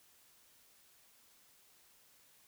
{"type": "silence", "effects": ["white hiss -66 dBFS RMS until 2.47 s"]}